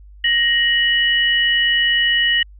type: tone pair together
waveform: sine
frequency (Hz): 1875.4 / 2944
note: A#6 / F#7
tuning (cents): +10 / -9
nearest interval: minor sixth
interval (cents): 781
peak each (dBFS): -16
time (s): 0.24-2.43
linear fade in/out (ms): 5
effects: added 50 Hz sine -39 dBFS peak until 2.59 s